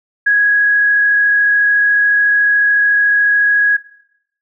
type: tone with frequency modulation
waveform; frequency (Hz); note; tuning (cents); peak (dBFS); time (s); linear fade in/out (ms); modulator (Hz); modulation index
sine; 1661.2; G#6; 0; -8; 0.26-3.77; 10; 33.9; 0.37
effects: noise-tail reverb RT60 0.7 s tail -18 dB re dry